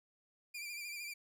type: tone with vibrato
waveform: sawtooth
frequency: 2375 Hz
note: D7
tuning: 19 cents sharp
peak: -39 dBFS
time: 0.54-1.14 s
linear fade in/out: 10 ms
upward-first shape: sine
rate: 13 Hz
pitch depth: 49 cents each way
effects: none